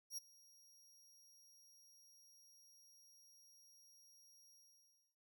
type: tone with ADSR envelope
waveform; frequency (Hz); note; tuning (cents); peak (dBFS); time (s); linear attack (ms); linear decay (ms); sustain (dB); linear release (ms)
sawtooth; 5630; F8; +13; -39; 0.1-5.16; 75; 15; -23; 640
effects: none